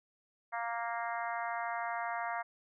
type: harmonic tone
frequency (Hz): 233.1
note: A#3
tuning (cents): 0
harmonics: 3 / 4 / 5 / 6 / 7 / 8 / 9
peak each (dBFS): -38 / -40 / -42 / -44 / -45 / -46 / -47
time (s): 0.52-2.43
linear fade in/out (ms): 20
effects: none